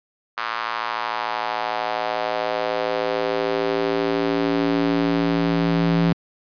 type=tone with high-pass filter sweep; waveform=square; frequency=56.6 Hz; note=A1; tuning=50 cents sharp; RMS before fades=-22 dBFS; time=0.37-6.13 s; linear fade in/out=5 ms; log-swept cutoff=1200 to 180 Hz; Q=2.5; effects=resampled to 11025 Hz